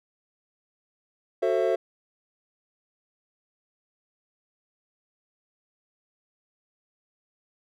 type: chord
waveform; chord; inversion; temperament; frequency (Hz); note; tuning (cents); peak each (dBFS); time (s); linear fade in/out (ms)
triangle; F# half-diminished seventh; none; just; 370 / 444 / 532.8 / 666; F#4 / A4 / C5 / E5; 0 / +16 / +31 / +18; -25; 1.42-1.76; 10
effects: none